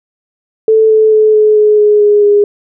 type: tone with pitch steps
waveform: sine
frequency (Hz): 440 / 435.7 / 431.4 / 427.2 / 423.1 / 418.9 / 414.8 / 410.8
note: A4 / A4 / A4 / G#4 / G#4 / G#4 / G#4 / G#4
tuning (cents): 0 / -17 / -34 / +49 / +32 / +15 / -2 / -19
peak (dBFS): -4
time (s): 0.68-2.44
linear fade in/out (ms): 2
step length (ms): 220
effects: none